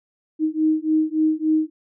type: beating tone pair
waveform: sine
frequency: 311.1 / 314.6 Hz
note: D#4 / D#4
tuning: 0 / +19 cents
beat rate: 3.5 Hz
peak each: -20 dBFS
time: 0.39-1.7 s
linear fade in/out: 50 ms
effects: none